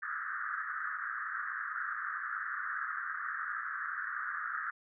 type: band-pass noise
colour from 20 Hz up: pink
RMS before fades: -38 dBFS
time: 0.02-4.71 s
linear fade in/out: 10 ms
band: 1200 to 1800 Hz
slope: 96 dB/octave
effects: none